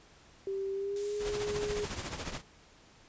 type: tone with pitch glide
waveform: sine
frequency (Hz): 390.1 to 415.7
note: G4 to G#4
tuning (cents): -8 to +2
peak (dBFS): -32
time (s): 0.47-1.85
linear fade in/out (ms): 2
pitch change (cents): +110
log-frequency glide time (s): 0.73-1.16
type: noise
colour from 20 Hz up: blue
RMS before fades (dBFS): -44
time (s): 0.96-2.07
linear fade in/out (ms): 2
type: noise with tremolo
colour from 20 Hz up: pink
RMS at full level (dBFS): -36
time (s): 1.19-2.42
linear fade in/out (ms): 50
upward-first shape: triangle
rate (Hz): 14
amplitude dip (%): 70
effects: pink hiss -59 dBFS RMS until 3.08 s + resampled to 16000 Hz